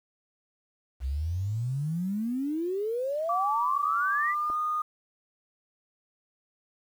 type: exponential sweep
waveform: sine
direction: up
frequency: 61.74 to 2049 Hz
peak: -27 dBFS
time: 1-4.35 s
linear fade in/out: 50 ms
type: tone with pitch glide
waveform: sine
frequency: 1158 to 1226.9 Hz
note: D6 to D#6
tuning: -25 to -25 cents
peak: -26 dBFS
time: 3.29-4.82 s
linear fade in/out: 5 ms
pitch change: +100 cents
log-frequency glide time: 4.06-4.59 s
type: clicks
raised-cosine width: 1 ms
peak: -29 dBFS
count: 2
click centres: 4.499 / 4.502 s
effects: 9-bit